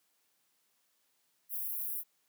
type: high-pass noise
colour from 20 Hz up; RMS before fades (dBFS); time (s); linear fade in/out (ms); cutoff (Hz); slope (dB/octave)
white; -37; 1.49-2.04; 50; 11000; 48
effects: white hiss -75 dBFS RMS until 2.28 s + high-pass 150 Hz 12 dB/octave